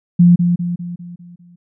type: tone with echo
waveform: sine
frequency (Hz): 174.6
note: F3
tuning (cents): 0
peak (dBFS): -5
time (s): 0.19-0.36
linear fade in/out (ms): 10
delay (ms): 200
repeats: 6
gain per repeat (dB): -6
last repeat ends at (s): 1.56
effects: none